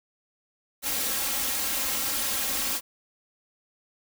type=noise with comb filter; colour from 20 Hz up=white; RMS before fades=-28 dBFS; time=0.82-2.81 s; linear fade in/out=50 ms; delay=3.7 ms; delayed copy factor=+0.85; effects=none